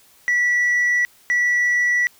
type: tone pair in turn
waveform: sine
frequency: 1951 / 1951 Hz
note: B6 / B6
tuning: -22 / -22 cents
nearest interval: unison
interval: 0 cents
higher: neither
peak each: -13 dBFS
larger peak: neither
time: 0.28-1.05 / 1.3-2.07 s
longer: neither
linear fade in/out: 0 ms
effects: tanh soft clip ceiling -14 dBFS + white hiss -53 dBFS RMS until 2.19 s